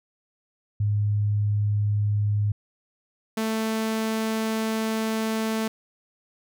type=tone pair in turn; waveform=sine / sawtooth; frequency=103.83 / 221.1 Hz; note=G#2 / A3; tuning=0 / +9 cents; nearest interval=octave + minor second; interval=1309 cents; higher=second; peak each=-20 / -20 dBFS; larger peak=neither; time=0.8-2.52 / 3.37-5.68 s; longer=second; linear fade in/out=5 ms; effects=none